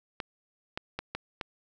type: clicks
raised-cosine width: 0.3 ms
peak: -17 dBFS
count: 5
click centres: 0.202 / 0.775 / 0.99 / 1.15 / 1.412 s
effects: none

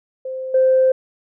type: tone with level steps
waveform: sine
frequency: 521 Hz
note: C5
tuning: 7 cents flat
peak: -24 / -10 dBFS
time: 0.25-0.92 s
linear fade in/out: 5 ms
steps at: 0.54 s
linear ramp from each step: 5 ms
effects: tanh soft clip ceiling -6 dBFS

